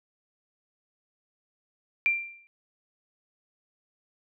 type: tone with exponential decay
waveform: sine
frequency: 2367 Hz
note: D7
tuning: 13 cents sharp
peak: -18 dBFS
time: 2.06-2.47 s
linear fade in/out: 0 ms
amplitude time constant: 87 ms
effects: none